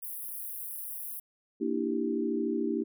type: high-pass noise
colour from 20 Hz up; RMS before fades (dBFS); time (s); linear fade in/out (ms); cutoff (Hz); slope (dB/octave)
white; -39; 0.02-1.2; 10; 9700; 96
type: chord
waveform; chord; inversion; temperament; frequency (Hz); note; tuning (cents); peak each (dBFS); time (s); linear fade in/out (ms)
sine; E half-diminished seventh; second; equal with one note detuned; 233.1 / 296.2 / 329.6 / 392; Bb3 / D4 / E4 / G4; 0 / +15 / 0 / 0; -33; 1.6-2.84; 20
effects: none